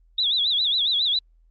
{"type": "tone with vibrato", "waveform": "sine", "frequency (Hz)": 3635, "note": "A#7", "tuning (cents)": -44, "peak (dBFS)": -19, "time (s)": [0.18, 1.19], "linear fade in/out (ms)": 5, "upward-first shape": "sine", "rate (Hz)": 7.3, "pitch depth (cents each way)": 170, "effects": ["added 41 Hz sine -54 dBFS peak until 1.5 s", "Opus 32 kbps"]}